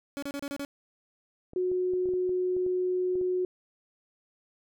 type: tone bursts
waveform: 30% pulse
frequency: 282.4 Hz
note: C#4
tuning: 32 cents sharp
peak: -30 dBFS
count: 6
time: 0.17-0.649 s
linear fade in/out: 0 ms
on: 54 ms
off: 31 ms
type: clicks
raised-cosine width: 2 ms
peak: -32 dBFS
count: 11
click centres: 1.534 / 1.716 / 1.936 / 2.057 / 2.089 / 2.137 / 2.293 / 2.566 / 2.664 / 3.155 / 3.213 s
type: tone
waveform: sine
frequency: 365.3 Hz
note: F#4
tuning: 22 cents flat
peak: -25 dBFS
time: 1.56-3.45 s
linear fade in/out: 2 ms
effects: none